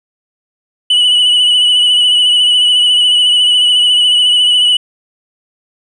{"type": "tone with vibrato", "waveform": "triangle", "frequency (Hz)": 2960, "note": "F#7", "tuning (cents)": 0, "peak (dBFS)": -5, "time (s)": [0.9, 4.77], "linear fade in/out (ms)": 5, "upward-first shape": "sine", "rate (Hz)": 14, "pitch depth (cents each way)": 33, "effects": ["resampled to 22050 Hz"]}